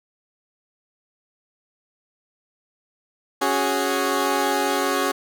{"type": "chord", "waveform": "15% pulse", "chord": "C# suspended fourth", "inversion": "none", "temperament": "equal", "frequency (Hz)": [277.2, 370, 415.3], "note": ["C#4", "F#4", "G#4"], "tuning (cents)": [0, 0, 0], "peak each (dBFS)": -18, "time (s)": [3.41, 5.12], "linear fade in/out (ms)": 10, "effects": []}